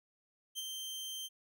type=tone with ADSR envelope; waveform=sawtooth; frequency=3136 Hz; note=G7; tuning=in tune; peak=-33 dBFS; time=0.55-1.29 s; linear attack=35 ms; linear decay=27 ms; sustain=-4 dB; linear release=35 ms; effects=none